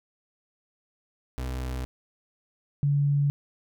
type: tone pair in turn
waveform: 35% pulse / sine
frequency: 63.6 / 142.94 Hz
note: C2 / D3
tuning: -48 / -47 cents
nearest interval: octave + major second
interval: 1401 cents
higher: second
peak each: -28 / -20 dBFS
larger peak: second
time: 1.38-1.85 / 2.83-3.3 s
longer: neither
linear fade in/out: 0 ms
effects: none

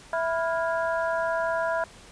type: harmonic tone with a mistuned harmonic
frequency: 329.6 Hz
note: E4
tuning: in tune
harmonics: 2 / 3 / 4 / 5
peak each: -26 / -30 / -32 / -34 dBFS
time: 0.13-1.84 s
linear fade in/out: 2 ms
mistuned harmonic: 4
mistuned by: +110 cents
effects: pink hiss -49 dBFS RMS until 2.11 s + resampled to 22050 Hz

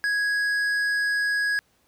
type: tone with tanh clipping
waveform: sine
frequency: 1661.2 Hz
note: G#6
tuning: in tune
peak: -23 dBFS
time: 0.04-1.59 s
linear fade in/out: 0 ms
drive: 9 dB
effects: pink hiss -65 dBFS RMS until 1.87 s + high-pass 60 Hz 12 dB/octave

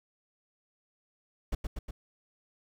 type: noise with echo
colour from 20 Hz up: brown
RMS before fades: -30 dBFS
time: 1.52-1.55 s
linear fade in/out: 5 ms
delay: 120 ms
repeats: 3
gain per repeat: -3 dB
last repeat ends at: 1.91 s
effects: none

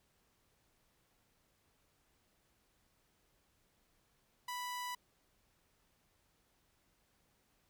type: tone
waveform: sawtooth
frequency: 987.8 Hz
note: B5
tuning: in tune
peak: -36 dBFS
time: 4.48-4.95 s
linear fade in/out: 5 ms
effects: pink hiss -75 dBFS RMS until 7.69 s

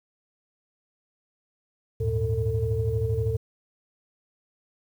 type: tone cluster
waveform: sine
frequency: 77.7 / 101.4 / 113.9 / 447.9 Hz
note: D#2 / G#2 / A#2 / A4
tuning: -2 / -41 / -40 / +31 cents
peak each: -30 / -28 / -26 / -28 dBFS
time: 2-3.37 s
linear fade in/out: 10 ms
effects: tanh soft clip ceiling -14 dBFS + 9-bit

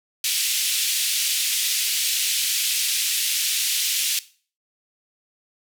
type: band-pass noise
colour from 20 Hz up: pink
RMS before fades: -23 dBFS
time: 0.24-4.19 s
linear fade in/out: 2 ms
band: 2700 to 15000 Hz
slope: 24 dB/octave
effects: noise-tail reverb RT60 0.4 s tail -17 dB re dry

